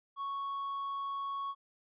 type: tone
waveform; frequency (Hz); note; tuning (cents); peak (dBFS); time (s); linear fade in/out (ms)
triangle; 1108.7; C#6; 0; -33; 0.16-1.55; 50
effects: resampled to 8000 Hz